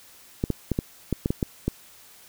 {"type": "clicks", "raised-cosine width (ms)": 3, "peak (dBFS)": -10, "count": 9, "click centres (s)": [0.439, 0.503, 0.717, 0.789, 1.127, 1.259, 1.305, 1.428, 1.68], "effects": ["white hiss -51 dBFS RMS until 2.28 s"]}